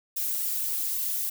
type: noise with flanger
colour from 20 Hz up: violet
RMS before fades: -29 dBFS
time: 0.16-1.3 s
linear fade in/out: 10 ms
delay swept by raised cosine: 1.2 to 4 ms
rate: 3.7 Hz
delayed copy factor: -0.95
effects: none